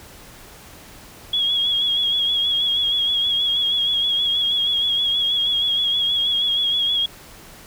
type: tone with vibrato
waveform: sine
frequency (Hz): 3322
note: G#7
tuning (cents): 0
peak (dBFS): -17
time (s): 1.33-7.06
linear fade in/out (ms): 5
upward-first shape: sine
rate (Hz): 6.3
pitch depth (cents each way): 41
effects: pink hiss -43 dBFS RMS until 7.66 s